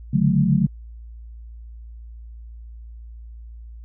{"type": "tone cluster", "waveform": "sine", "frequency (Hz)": [140.3, 147.8, 182.6, 215.6], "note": ["C#3", "D3", "F#3", "A3"], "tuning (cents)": [21, 11, -23, -35], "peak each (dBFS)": [-21, -21, -19, -21], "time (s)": [0.13, 0.67], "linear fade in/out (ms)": 10, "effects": ["added 57 Hz sine -36 dBFS peak until 3.84 s"]}